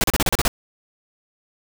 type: noise bursts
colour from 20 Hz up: pink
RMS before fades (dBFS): -18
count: 8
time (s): 0.01-0.479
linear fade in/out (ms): 0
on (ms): 28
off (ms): 35
effects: none